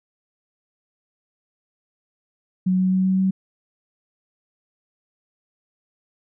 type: tone with pitch steps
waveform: sine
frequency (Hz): 185 / 186.18 / 187.37 / 188.56 / 189.76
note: F#3 / F#3 / F#3 / F#3 / F#3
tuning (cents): 0 / +11 / +22 / +33 / +44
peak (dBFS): -16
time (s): 2.66-3.31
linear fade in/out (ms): 10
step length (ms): 130
effects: none